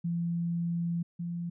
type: tone pair in turn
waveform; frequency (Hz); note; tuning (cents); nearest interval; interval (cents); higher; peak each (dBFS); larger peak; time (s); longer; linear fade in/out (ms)
sine; 170.3 / 171.78; F3 / F3; -43 / -28; unison; 15; second; -28 / -32; first; 0.04-1.03 / 1.19-1.5; first; 10
effects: none